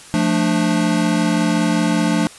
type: chord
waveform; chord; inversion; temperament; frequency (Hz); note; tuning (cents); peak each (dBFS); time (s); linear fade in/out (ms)
square; D minor; first; equal with one note detuned; 174.61 / 220 / 295.7; F3 / A3 / D4; 0 / 0 / +12; -20; 0.14-2.27; 0
effects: white hiss -40 dBFS RMS until 2.38 s + resampled to 24000 Hz